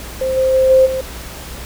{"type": "tone with level steps", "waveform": "sine", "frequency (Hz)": 523.3, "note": "C5", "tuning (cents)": 0, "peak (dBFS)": [-15, -11, -9, -6, -17], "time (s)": [0.21, 1.01], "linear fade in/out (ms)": 5, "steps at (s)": [0.36, 0.53, 0.69, 0.85], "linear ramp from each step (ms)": 20, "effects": ["added 60 Hz sine -32 dBFS peak until 1.65 s", "pink hiss -32 dBFS RMS until 1.65 s"]}